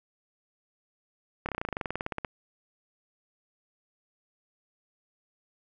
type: slowing click train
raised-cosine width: 0.5 ms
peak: -16 dBFS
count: 19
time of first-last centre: 1.46-2.248 s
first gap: 28 ms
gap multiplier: 1.05
effects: none